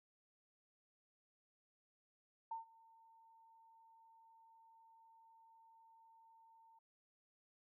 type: tone with ADSR envelope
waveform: sine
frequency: 906 Hz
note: A#5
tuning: 50 cents flat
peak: -40 dBFS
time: 2.51-6.79 s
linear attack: 6 ms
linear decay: 130 ms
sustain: -24 dB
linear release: 6 ms
effects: none